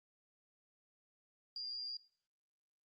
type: tone with amplitude modulation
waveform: sine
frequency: 4798 Hz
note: D8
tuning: 36 cents sharp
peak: -38 dBFS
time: 1.56-1.97 s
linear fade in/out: 2 ms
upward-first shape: sine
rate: 127 Hz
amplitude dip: 50%
effects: noise-tail reverb RT60 0.4 s tail -17 dB re dry + Opus 24 kbps